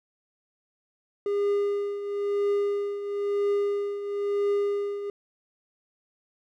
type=tone with tremolo; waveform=triangle; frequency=405.8 Hz; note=G#4; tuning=40 cents flat; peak=-19 dBFS; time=1.26-5.1 s; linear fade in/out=2 ms; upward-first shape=triangle; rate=1 Hz; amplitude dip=70%; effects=none